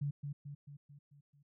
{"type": "tone with echo", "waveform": "sine", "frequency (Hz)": 143.4, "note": "D3", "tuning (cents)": -41, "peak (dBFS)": -33, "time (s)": [0.01, 0.11], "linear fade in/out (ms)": 10, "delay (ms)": 220, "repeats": 6, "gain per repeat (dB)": -5, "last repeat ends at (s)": 1.43, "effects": []}